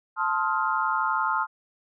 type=chord; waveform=sine; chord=F dominant seventh; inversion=first; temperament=equal with one note detuned; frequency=880 / 1046.5 / 1265.5 / 1396.9 Hz; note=A5 / C6 / Eb6 / F6; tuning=0 / 0 / +29 / 0 cents; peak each=-28 dBFS; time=0.16-1.47 s; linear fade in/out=50 ms; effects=none